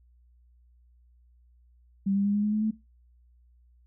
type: tone with pitch steps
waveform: sine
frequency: 196 / 199.43 / 202.9 / 206.5 / 210.1 / 213.7 / 217.5 Hz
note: G3 / G3 / G#3 / G#3 / G#3 / G#3 / A3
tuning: 0 / +30 / -40 / -10 / +20 / +50 / -20 cents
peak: -23 dBFS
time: 2.06-2.711 s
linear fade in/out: 10 ms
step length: 93 ms
effects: noise-tail reverb RT60 0.2 s tail -17 dB re dry + added 60 Hz sine -57 dBFS peak until 3.86 s